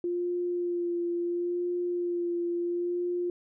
sine tone with vibrato, 349.2 Hz, F4, in tune, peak -27 dBFS, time 0.04-3.3 s, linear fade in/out 2 ms, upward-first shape sine, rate 0.73 Hz, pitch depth 19 cents each way, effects none

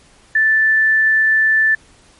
sine tone, 1760 Hz, A6, in tune, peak -10 dBFS, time 0.35-1.75 s, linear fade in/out 5 ms, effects pink hiss -49 dBFS RMS until 2.19 s + MP3 48 kbps

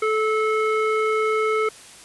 square tone with low-pass filter, 434.8 Hz, A4, 21 cents flat, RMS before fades -21 dBFS, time 0.02-1.69 s, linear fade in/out 5 ms, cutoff 1800 Hz, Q 9.6, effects white hiss -44 dBFS RMS until 2.04 s + resampled to 24000 Hz

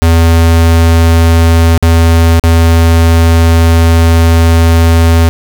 square tone with dropouts, 82.9 Hz, E2, 10 cents sharp, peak -4 dBFS, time 0.02-5.29 s, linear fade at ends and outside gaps 0 ms, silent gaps 1.777-1.826 / 2.396-2.438 s, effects none

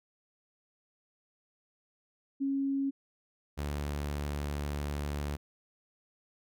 sine / sawtooth tone pair in turn, 274.4 / 72.68 Hz, C#4 / D2, -17 / -17 cents, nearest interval octave + major seventh, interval 2300 cents, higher first, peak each -28 / -29 dBFS, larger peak first, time 2.4-2.91 / 3.57-5.37 s, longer second, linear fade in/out 20 ms, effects none

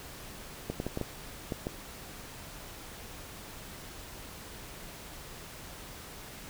clicks, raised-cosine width 2 ms, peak -19 dBFS, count 7, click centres 0.7 / 0.801 / 0.866 / 0.974 / 1.013 / 1.522 / 1.669 s, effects pink hiss -46 dBFS RMS until 6.49 s

